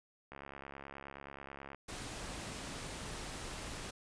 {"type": "click train", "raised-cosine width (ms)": 0.5, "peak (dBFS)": -32, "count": 100, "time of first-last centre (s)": [0.32, 1.747], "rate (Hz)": 69.4}
{"type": "noise", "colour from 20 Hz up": "pink", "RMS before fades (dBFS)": -44, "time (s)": [1.88, 3.91], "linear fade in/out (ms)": 10}
{"effects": ["resampled to 22050 Hz"]}